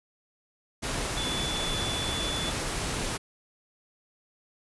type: tone in noise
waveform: sine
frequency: 3463 Hz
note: A7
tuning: 28 cents flat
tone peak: -32 dBFS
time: 1.16-2.51 s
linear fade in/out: 20 ms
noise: pink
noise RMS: -31 dBFS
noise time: 0.82-3.18 s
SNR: -4 dB
effects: resampled to 24000 Hz